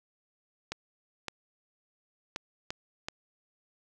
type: clicks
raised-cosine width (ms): 0.2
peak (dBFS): -17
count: 5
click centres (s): 0.72 / 1.283 / 2.361 / 2.705 / 3.085
effects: none